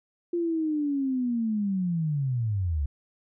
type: linear sweep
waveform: sine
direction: down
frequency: 349.2 to 67.1 Hz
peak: -24 dBFS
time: 0.33-2.86 s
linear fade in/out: 5 ms
effects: none

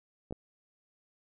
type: clicks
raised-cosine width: 2 ms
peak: -27 / -24 dBFS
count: 2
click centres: 0.309 / 0.325 s
effects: none

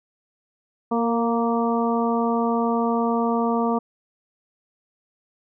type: harmonic tone with a mistuned harmonic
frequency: 233.1 Hz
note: A#3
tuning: in tune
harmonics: 1 / 2 / 3 / 4 / 5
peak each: -22 / -25 / -27 / -28 / -29 dBFS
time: 0.91-3.79 s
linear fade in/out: 10 ms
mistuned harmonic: 2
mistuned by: -17 cents
effects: none

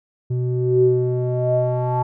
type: tone with low-pass filter sweep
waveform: square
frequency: 124.7 Hz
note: B2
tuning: 17 cents sharp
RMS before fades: -19 dBFS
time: 0.3-2.03 s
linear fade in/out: 10 ms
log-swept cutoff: 260 to 880 Hz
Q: 9.2
effects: none

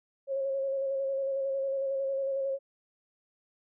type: tone with vibrato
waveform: sine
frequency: 543 Hz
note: C#5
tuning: 36 cents flat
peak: -28 dBFS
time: 0.27-2.59 s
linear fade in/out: 50 ms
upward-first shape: square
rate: 11 Hz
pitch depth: 21 cents each way
effects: none

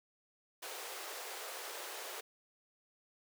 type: high-pass noise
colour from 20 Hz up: pink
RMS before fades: -45 dBFS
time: 0.62-2.21 s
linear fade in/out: 10 ms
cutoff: 390 Hz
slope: 48 dB/octave
effects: none

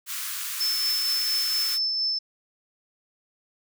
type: high-pass noise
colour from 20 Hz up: white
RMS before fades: -32 dBFS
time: 0.06-1.79 s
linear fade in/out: 50 ms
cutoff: 1100 Hz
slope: 48 dB/octave
type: tone with tremolo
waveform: sine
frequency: 5274 Hz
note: E8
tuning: in tune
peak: -22 dBFS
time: 0.6-2.19 s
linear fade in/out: 10 ms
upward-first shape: sine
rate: 4.3 Hz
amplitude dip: 25%
effects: none

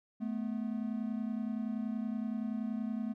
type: tone pair together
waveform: triangle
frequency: 216.6 / 247.2 Hz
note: A3 / B3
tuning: -27 / +2 cents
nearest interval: major second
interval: 229 cents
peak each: -33 / -36 dBFS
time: 0.2-3.14 s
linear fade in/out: 20 ms
effects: none

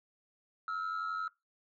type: tone pair together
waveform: sine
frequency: 1305.5 / 1396.9 Hz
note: E6 / F6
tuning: -17 / 0 cents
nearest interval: minor second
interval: 117 cents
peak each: -33 / -37 dBFS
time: 0.68-1.28 s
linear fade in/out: 2 ms
effects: noise-tail reverb RT60 0.2 s tail -22 dB re dry + tanh soft clip ceiling -31 dBFS

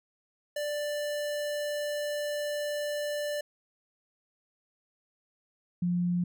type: tone pair in turn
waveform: square / sine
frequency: 589 / 176.33 Hz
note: D5 / F3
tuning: +5 / +17 cents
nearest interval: octave + major sixth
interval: 2088 cents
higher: first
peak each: -31 / -25 dBFS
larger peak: second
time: 0.56-3.41 / 5.82-6.24 s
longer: first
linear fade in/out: 5 ms
effects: none

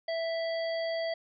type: harmonic tone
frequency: 659.3 Hz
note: E5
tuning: in tune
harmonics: 1 / 3 / 5 / 7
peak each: -30 / -40 / -45 / -43 dBFS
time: 0.08-1.14 s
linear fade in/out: 5 ms
effects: none

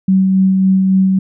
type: tone with tremolo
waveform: sine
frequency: 190 Hz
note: F#3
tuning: 46 cents sharp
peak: -7 dBFS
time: 0.08-1.19 s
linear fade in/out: 5 ms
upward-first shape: sine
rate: 3.6 Hz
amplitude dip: 25%
effects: none

